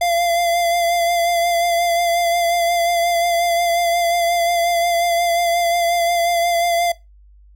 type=tone with vibrato; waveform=square; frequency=688 Hz; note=F5; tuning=26 cents flat; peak=-16 dBFS; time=0.01-6.92 s; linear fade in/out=5 ms; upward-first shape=sine; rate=5.6 Hz; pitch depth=27 cents each way; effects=noise-tail reverb RT60 0.2 s tail -19 dB re dry + added 50 Hz sine -44 dBFS peak until 7.55 s